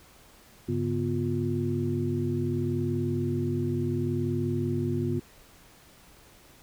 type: tone cluster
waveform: sine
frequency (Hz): 100.8 / 141.5 / 246.8 / 352.3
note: G2 / C#3 / B3 / F4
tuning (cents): +49 / +36 / -1 / +15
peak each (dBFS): -31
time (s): 0.68-5.2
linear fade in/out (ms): 10
effects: pink hiss -55 dBFS RMS until 6.62 s